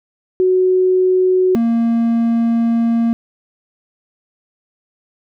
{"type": "tone pair in turn", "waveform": ["sine", "triangle"], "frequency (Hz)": [370.2, 231.3], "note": ["F#4", "A#3"], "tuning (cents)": [1, -13], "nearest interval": "minor sixth", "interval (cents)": 814, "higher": "first", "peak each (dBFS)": -10, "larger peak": "neither", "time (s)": [[0.4, 1.55], [1.55, 3.13]], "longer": "second", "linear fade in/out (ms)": 0, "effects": []}